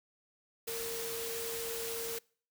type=tone in noise; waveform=sine; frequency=459.9 Hz; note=A#4; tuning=23 cents flat; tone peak=-39 dBFS; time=0.67-2.19 s; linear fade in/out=10 ms; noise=white; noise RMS=-40 dBFS; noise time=0.67-2.19 s; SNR=-2 dB; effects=noise-tail reverb RT60 0.5 s tail -26 dB re dry